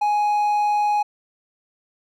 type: tone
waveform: triangle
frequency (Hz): 833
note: G#5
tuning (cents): +5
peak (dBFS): -15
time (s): 0.01-1.03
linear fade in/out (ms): 10
effects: none